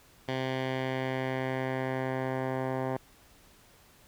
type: tone with low-pass filter sweep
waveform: 10% pulse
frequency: 130.81 Hz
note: C3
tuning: in tune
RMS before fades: -32 dBFS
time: 0.28-2.97 s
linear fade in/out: 5 ms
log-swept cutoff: 3300 to 1200 Hz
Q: 1.4
effects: pink hiss -59 dBFS RMS until 4.07 s